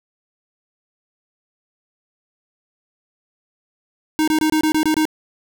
square tone bursts, 311.1 Hz, D#4, in tune, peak -15 dBFS, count 8, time 4.19-5.053 s, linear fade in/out 0 ms, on 86 ms, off 25 ms, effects none

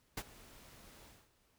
pink noise with ADSR envelope, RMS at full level -38 dBFS, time 0.17-1.3 s, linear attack 6 ms, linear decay 50 ms, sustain -20 dB, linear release 240 ms, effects pink hiss -73 dBFS RMS until 1.58 s

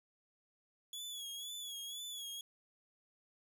sawtooth tone with vibrato, 3378 Hz, G#7, 29 cents sharp, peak -40 dBFS, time 0.93-2.41 s, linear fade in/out 2 ms, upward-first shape sine, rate 2 Hz, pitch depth 64 cents each way, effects none

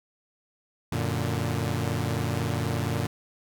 sawtooth chord, Gb augmented, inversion none, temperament equal, 92.5 / 116.54 / 146.83 Hz, Gb2 / Bb2 / D3, 0 / 0 / 0 cents, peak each -27 / -25 / -27 dBFS, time 0.92-3.07 s, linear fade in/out 5 ms, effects none

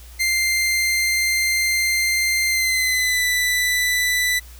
sawtooth tone with pitch glide, 2093 to 1985.8 Hz, C7 to B6, 0 to +9 cents, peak -14 dBFS, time 0.19-4.4 s, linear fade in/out 20 ms, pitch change -91 cents, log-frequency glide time 2.48-3.25 s, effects added 60 Hz sine -39 dBFS peak until 4.59 s + white hiss -47 dBFS RMS until 4.59 s

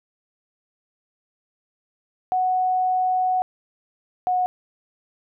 sine tone pair in turn, 740 / 731.1 Hz, F#5 / F#5, 0 / -21 cents, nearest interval unison, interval 21 cents, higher first, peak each -18 dBFS, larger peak neither, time 2.32-3.42 / 4.27-4.46 s, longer first, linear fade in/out 0 ms, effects none

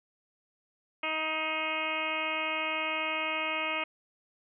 harmonic tone with a mistuned harmonic, 314.6 Hz, D#4, 19 cents sharp, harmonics 1 / 2 / 3 / 4 / 5 / 6 / 7 / 8 / 9 / 10, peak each -43 / -38 / -39 / -37 / -46 / -46 / -35 / -35 / -39 / -47 dBFS, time 1.03-3.84 s, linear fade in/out 5 ms, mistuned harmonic 7, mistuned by -25 cents, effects none

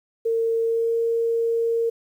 sine tone with pitch glide, 456 to 460.8 Hz, A#4 to A#4, -38 to -20 cents, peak -19 dBFS, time 0.25-1.9 s, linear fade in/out 10 ms, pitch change +18 cents, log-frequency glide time 0.61-0.97 s, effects 9-bit

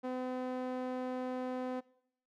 sawtooth tone with band-pass filter, 254.3 Hz, C4, 49 cents flat, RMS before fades -38 dBFS, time 0.03-1.81 s, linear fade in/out 20 ms, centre 520 Hz, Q 0.94, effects noise-tail reverb RT60 0.7 s tail -21 dB re dry

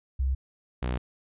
sine / sawtooth tone pair in turn, 66.1 / 62.22 Hz, C2 / B1, +18 / +14 cents, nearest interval minor second, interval 104 cents, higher first, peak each -23 dBFS, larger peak neither, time 0.19-0.35 / 0.82-0.98 s, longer neither, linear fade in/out 10 ms, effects resampled to 8000 Hz

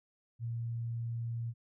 sine tone, 116.54 Hz, A#2, in tune, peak -34 dBFS, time 0.39-1.54 s, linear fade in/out 50 ms, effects none

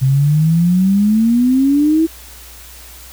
sine exponential sweep, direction up, 129.8 to 329.6 Hz, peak -9 dBFS, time 0.01-2.07 s, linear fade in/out 20 ms, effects added 60 Hz sine -39 dBFS peak until 3.12 s + white hiss -38 dBFS RMS until 3.12 s

